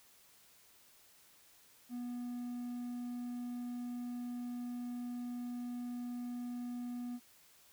triangle tone, 243.6 Hz, B3, 24 cents flat, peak -37 dBFS, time 1.89-7.2 s, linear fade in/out 50 ms, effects white hiss -64 dBFS RMS until 7.72 s

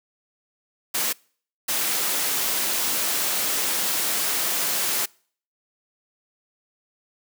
white noise bursts at uneven times, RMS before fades -24 dBFS, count 2, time 0.94-1.13 / 1.68-5.06 s, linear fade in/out 10 ms, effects noise-tail reverb RT60 0.5 s tail -26 dB re dry + high-pass 200 Hz 12 dB/octave

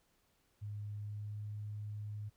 sine tone with pitch glide, 103.83 to 104.85 Hz, G#2 to G#2, 0 to +17 cents, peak -40 dBFS, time 0.61-2.3 s, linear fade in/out 20 ms, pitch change +17 cents, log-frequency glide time 0.94-1.38 s, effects pink hiss -75 dBFS RMS until 2.36 s

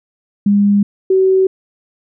sine tone pair in turn, 202.9 / 379.1 Hz, G#3 / F#4, -40 / +42 cents, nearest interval major seventh, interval 1082 cents, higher second, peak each -8 dBFS, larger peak neither, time 0.46-0.83 / 1.1-1.47 s, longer neither, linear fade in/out 5 ms, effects none

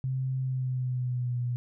sine tone with pitch glide, 131 to 122.23 Hz, C3 to B2, +2 to -17 cents, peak -27 dBFS, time 0.04-1.56 s, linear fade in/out 0 ms, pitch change -119 cents, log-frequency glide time 0.4-1.39 s, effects none

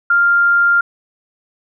sine tone, 1396.9 Hz, F6, in tune, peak -9 dBFS, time 0.1-0.81 s, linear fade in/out 5 ms, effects none

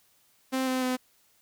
sawtooth tone with pitch steps, 261.6 / 257.8 / 254.2 Hz, C4 / C4 / C4, 0 / -26 / -50 cents, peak -22 dBFS, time 0.52-0.97 s, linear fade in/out 20 ms, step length 150 ms, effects white hiss -65 dBFS RMS until 1.41 s

